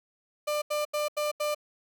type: tone bursts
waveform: 35% pulse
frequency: 596 Hz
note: D5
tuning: 25 cents sharp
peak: -25 dBFS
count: 5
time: 0.47-1.548 s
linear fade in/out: 10 ms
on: 150 ms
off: 82 ms
effects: none